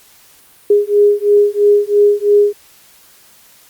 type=beating tone pair; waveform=sine; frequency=410 / 413 Hz; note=G#4 / G#4; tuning=-22 / -10 cents; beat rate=3 Hz; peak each=-11 dBFS; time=0.7-2.53 s; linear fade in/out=5 ms; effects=white hiss -46 dBFS RMS until 3.69 s + Opus 48 kbps